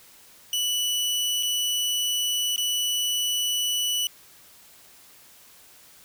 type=tone with dropouts; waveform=sawtooth; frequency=2960 Hz; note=F#7; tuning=in tune; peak=-20 dBFS; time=0.53-4.07 s; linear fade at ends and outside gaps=1 ms; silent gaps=1.427-1.431 / 2.561-2.579 s; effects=white hiss -52 dBFS RMS until 6.04 s